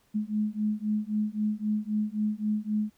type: beating tone pair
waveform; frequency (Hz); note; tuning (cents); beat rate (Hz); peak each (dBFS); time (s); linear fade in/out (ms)
sine; 210.4 / 214.2; G#3 / A3; +23 / -46; 3.8; -29; 0.14-2.91; 20
effects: pink hiss -67 dBFS RMS until 2.97 s

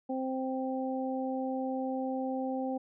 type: harmonic tone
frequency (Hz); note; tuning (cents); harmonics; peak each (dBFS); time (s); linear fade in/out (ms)
261.6; C4; 0; 1 / 2 / 3; -33 / -36 / -38; 0.09-2.78; 10
effects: none

